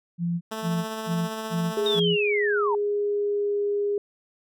sine tone bursts, 171.5 Hz, F3, 31 cents flat, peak -23 dBFS, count 5, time 0.18-2.17 s, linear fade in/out 50 ms, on 230 ms, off 210 ms
10% pulse tone with tremolo, 220 Hz, A3, in tune, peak -21 dBFS, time 0.51-2 s, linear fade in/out 10 ms, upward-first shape sine, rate 15 Hz, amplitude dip 25%
sine tone with pitch glide, 414.4 to 408.5 Hz, G#4 to G#4, -4 to -29 cents, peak -22 dBFS, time 1.77-3.98 s, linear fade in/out 2 ms, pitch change -25 cents, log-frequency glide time 2.13-3.62 s
sine linear sweep, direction down, 3745 to 858 Hz, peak -24 dBFS, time 1.86-2.75 s, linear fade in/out 2 ms
effects none

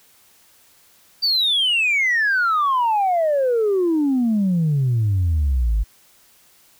sine exponential sweep, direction down, 4699 to 49 Hz, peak -14 dBFS, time 1.22-5.84 s, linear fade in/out 20 ms, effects tanh soft clip ceiling -13 dBFS + white hiss -54 dBFS RMS until 6.79 s

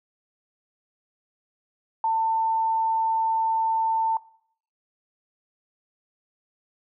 sine tone, 895 Hz, A5, 29 cents sharp, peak -20 dBFS, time 2.04-4.17 s, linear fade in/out 2 ms, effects noise-tail reverb RT60 0.6 s tail -20 dB re dry

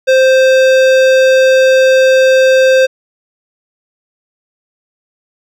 sine tone with hard clipping, 523.3 Hz, C5, in tune, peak -7 dBFS, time 0.07-2.87 s, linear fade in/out 20 ms, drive 16 dB, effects none

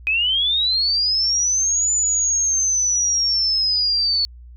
sine linear two-way sweep, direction up then down, 2489 to 7040 to 4418 Hz, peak -16 dBFS, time 0.07-4.25 s, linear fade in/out 0 ms, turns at 1.92 s, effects added 60 Hz sine -38 dBFS peak until 4.56 s

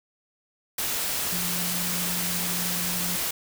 sine tone in noise, 176.4 Hz, F3, 18 cents sharp, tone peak -33 dBFS, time 1.32-3.16 s, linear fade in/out 5 ms, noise white, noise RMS -28 dBFS, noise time 0.78-3.31 s, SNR -8 dB, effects none

